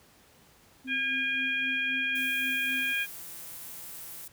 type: tone with tremolo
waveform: sine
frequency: 260.8 Hz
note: C4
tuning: 5 cents flat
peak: -37 dBFS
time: 0.84-2.93 s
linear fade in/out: 20 ms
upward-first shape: sine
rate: 3.8 Hz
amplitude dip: 65%
type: harmonic tone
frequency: 812 Hz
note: G#5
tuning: 39 cents flat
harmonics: 2 / 3 / 4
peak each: -31 / -29 / -37 dBFS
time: 0.87-3.07 s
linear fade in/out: 50 ms
type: high-pass noise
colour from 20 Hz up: pink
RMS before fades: -43 dBFS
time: 2.15-4.28 s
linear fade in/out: 5 ms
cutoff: 12000 Hz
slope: 12 dB/octave
type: click train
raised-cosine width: 0.2 ms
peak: -37 dBFS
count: 264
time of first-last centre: 2.69-4.246 s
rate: 169 Hz
effects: pink hiss -59 dBFS RMS until 4.32 s + high-pass 60 Hz 12 dB/octave